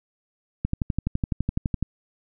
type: click train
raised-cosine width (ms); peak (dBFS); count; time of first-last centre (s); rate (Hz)
5; -11; 15; 0.65-1.826; 11.9
effects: none